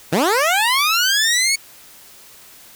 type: linear sweep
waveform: 15% pulse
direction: up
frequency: 140 to 2244 Hz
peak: -8 dBFS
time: 0.12-1.56 s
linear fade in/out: 10 ms
effects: white hiss -44 dBFS RMS until 2.75 s